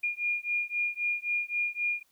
sine beating tone pair, 2420 / 2423.8 Hz, D#7 / D#7, -49 / -46 cents, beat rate 3.8 Hz, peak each -31 / -31 dBFS, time 0.03-2.03 s, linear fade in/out 10 ms, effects white hiss -69 dBFS RMS until 2.11 s

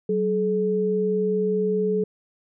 sine tone pair together, 188.61 / 427.6 Hz, F#3 / A4, +33 / -49 cents, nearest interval octave + major second, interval 1418 cents, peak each -25 / -21 dBFS, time 0.09-2.04 s, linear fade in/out 5 ms, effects none

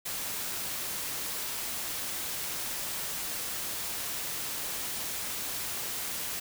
white noise, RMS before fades -35 dBFS, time 0.05-6.4 s, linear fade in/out 10 ms, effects none

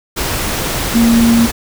sine tone in noise, 231.9 Hz, A#3, 9 cents flat, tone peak -7 dBFS, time 0.94-1.47 s, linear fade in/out 20 ms, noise pink, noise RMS -18 dBFS, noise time 0.16-1.52 s, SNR +8 dB, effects none

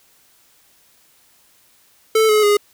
square tone with pitch steps, 440 / 426.2 / 412.9 Hz, A4 / G#4 / G#4, 0 / +45 / -10 cents, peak -12 dBFS, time 2.15-2.57 s, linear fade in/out 5 ms, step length 140 ms, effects white hiss -55 dBFS RMS until 2.73 s

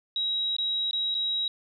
sine tone with dropouts, 3840 Hz, B7, 49 cents flat, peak -25 dBFS, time 0.16-1.48 s, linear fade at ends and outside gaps 2 ms, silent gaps 0.566-0.584 / 0.911-0.931 / 1.144-1.149 s, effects none

